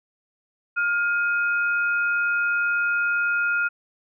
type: tone pair together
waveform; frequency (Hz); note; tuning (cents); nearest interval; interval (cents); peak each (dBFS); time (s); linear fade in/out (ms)
sine; 1411 / 2521; F6 / D#7; +17 / +22; minor seventh; 1005; -20 / -30; 0.76-3.69; 20
effects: none